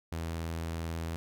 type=tone with vibrato; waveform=sawtooth; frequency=82.41 Hz; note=E2; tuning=in tune; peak=-30 dBFS; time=0.12-1.16 s; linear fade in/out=0 ms; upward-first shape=sine; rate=18 Hz; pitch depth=16 cents each way; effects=none